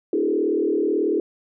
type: tone with frequency modulation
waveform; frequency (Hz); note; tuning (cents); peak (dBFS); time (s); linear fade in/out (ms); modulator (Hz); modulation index
sine; 370; F#4; 0; -18; 0.13-1.2; 2; 38.3; 1.9
effects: none